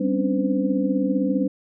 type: tone cluster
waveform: sine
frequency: 196.4 / 254.7 / 270.1 / 289.9 / 510 Hz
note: G3 / C4 / C#4 / D4 / C5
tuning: +4 / -46 / -45 / -22 / -44 cents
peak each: -24 / -28 / -24 / -25 / -28 dBFS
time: 0-1.48 s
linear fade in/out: 10 ms
effects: none